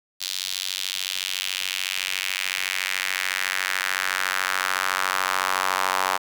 sawtooth tone with high-pass filter sweep, 93.8 Hz, F#2, 24 cents sharp, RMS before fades -26 dBFS, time 0.2-6.18 s, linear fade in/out 20 ms, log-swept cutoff 4000 to 970 Hz, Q 2.1, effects none

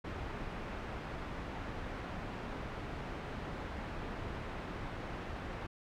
pink low-pass noise, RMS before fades -42 dBFS, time 0.04-5.67 s, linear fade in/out 10 ms, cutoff 2000 Hz, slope 12 dB/octave, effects none

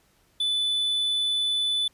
triangle tone, 3490 Hz, A7, 15 cents flat, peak -21 dBFS, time 0.4-1.88 s, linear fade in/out 5 ms, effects pink hiss -64 dBFS RMS until 1.93 s + resampled to 32000 Hz

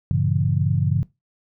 sine chord, G diminished seventh, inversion none, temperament just, 98 / 117.6 / 141.12 / 169.34 Hz, G2 / Bb2 / Db3 / Fb3, 0 / +16 / +31 / +47 cents, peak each -22 / -26 / -20 / -26 dBFS, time 0.11-1.03 s, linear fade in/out 0 ms, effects noise-tail reverb RT60 0.2 s tail -19 dB re dry

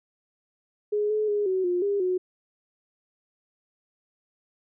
sine tone with pitch steps, 417.8 / 427.7 / 413.6 / 375.4 / 355.4 / 403.3 / 366.4 Hz, G#4 / A4 / G#4 / F#4 / F4 / G4 / F#4, +10 / -49 / -7 / +25 / +30 / +49 / -17 cents, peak -22 dBFS, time 0.92-2.18 s, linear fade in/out 10 ms, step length 180 ms, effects none

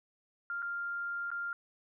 sine tone with dropouts, 1396.9 Hz, F6, in tune, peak -34 dBFS, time 0.5-1.53 s, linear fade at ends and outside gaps 1 ms, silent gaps 0.621-0.626 / 1.304-1.315 s, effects none

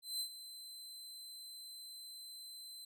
sawtooth tone with ADSR envelope, 4064 Hz, B7, 49 cents sharp, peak -33 dBFS, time 0.02-2.85 s, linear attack 180 ms, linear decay 84 ms, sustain -13 dB, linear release 6 ms, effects none

